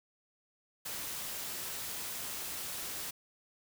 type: noise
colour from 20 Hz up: white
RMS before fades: -40 dBFS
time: 0.85-3.11 s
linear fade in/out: 10 ms
effects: none